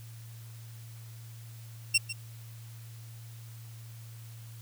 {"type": "tone with echo", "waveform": "20% pulse", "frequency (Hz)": 2728, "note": "F7", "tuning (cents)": -41, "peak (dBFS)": -16, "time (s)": [1.94, 1.98], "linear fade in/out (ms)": 10, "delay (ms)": 150, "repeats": 1, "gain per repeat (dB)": -13, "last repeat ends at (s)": 2.13, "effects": ["added 114 Hz sine -44 dBFS peak until 4.61 s", "white hiss -56 dBFS RMS until 4.61 s"]}